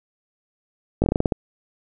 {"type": "slowing click train", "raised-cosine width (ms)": 2, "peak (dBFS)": -5, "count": 9, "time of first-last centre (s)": [1.02, 1.322], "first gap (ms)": 19, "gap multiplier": 1.19, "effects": []}